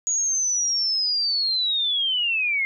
sine linear sweep, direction down, 6780 to 2103 Hz, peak -20 dBFS, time 0.07-2.65 s, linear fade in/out 0 ms, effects none

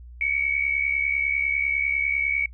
sine tone pair together, 2217 / 2287 Hz, C#7 / D7, 0 / -47 cents, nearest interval minor second, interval 53 cents, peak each -24 dBFS, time 0.21-2.46 s, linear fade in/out 2 ms, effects noise-tail reverb RT60 0.1 s tail -24 dB re dry + added 60 Hz sine -40 dBFS peak until 2.53 s

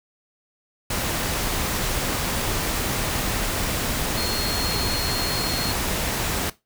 sine tone in noise, 4279 Hz, C8, 38 cents sharp, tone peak -28 dBFS, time 4.17-5.72 s, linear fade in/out 5 ms, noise pink, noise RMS -25 dBFS, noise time 0.9-6.5 s, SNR -6 dB, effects noise-tail reverb RT60 0.2 s tail -17 dB re dry

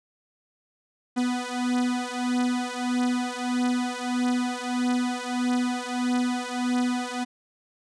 45% pulse beating tone pair, 246.9 / 248.5 Hz, B3 / B3, 0 / +11 cents, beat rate 1.6 Hz, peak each -27 / -27 dBFS, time 1.16-7.25 s, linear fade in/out 20 ms, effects resampled to 22050 Hz

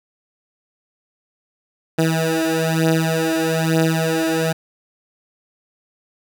15% pulse beating tone pair, 161.2 / 162.3 Hz, E3 / E3, -38 / -27 cents, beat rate 1.1 Hz, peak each -13 dBFS, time 1.98-4.53 s, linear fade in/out 10 ms, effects none

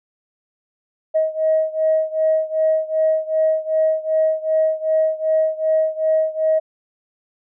sine beating tone pair, 631 / 633.6 Hz, D#5 / D#5, +24 / +31 cents, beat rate 2.6 Hz, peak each -17 / -19 dBFS, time 1.14-6.6 s, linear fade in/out 20 ms, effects tanh soft clip ceiling -8 dBFS

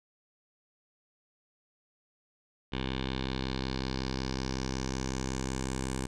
10% pulse tone with low-pass filter sweep, 65.41 Hz, C2, in tune, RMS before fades -34 dBFS, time 2.72-6.07 s, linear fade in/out 10 ms, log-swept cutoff 3300 to 8400 Hz, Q 3.4, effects none

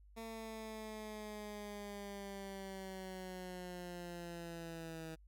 15% pulse linear sweep, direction down, 226.6 to 160 Hz, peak -39 dBFS, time 0.16-5.16 s, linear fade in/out 20 ms, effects added 50 Hz sine -59 dBFS peak until 5.27 s

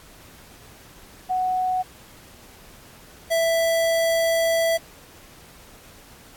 sine / square tone pair in turn, 740 / 661.2 Hz, F#5 / E5, 0 / +5 cents, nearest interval major second, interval 195 cents, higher first, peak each -20 / -19 dBFS, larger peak second, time 1.29-1.83 / 3.3-4.78 s, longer second, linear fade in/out 20 ms, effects pink hiss -48 dBFS RMS until 6.36 s + AAC 64 kbps

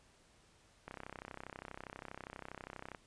click train, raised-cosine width 0.5 ms, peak -30 dBFS, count 68, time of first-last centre 0.88-2.948 s, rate 32.4 Hz, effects pink hiss -67 dBFS RMS until 3.06 s + resampled to 22050 Hz

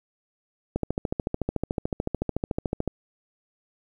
click train, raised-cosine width 2 ms, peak -12 dBFS, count 30, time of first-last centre 0.76-2.877 s, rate 13.7 Hz, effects 9-bit

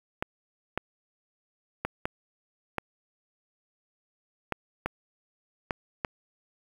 clicks, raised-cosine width 0.5 ms, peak -13 dBFS, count 9, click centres 0.225 / 0.776 / 1.85 / 2.055 / 2.783 / 4.523 / 4.86 / 5.708 / 6.048 s, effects 7-bit

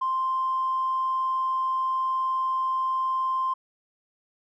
triangle tone with tanh clipping, 1046.5 Hz, C6, in tune, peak -23 dBFS, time 0.01-3.54 s, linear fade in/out 10 ms, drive 4 dB, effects none

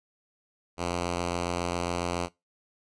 5% pulse tone, 87.31 Hz, F2, in tune, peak -17 dBFS, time 0.77-2.29 s, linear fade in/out 50 ms, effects noise-tail reverb RT60 0.2 s tail -20 dB re dry + resampled to 22050 Hz

